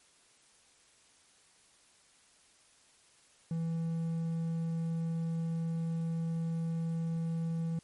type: tone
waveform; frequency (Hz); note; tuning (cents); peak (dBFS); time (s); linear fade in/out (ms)
triangle; 164.81; E3; 0; -29; 3.51-7.79; 2
effects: white hiss -64 dBFS RMS until 7.83 s + MP3 48 kbps